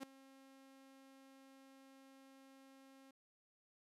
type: tone with ADSR envelope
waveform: sawtooth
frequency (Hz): 268.9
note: C4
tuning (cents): +47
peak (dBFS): -38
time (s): 0-3.11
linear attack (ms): 32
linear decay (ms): 4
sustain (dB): -19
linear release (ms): 4
effects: resampled to 32000 Hz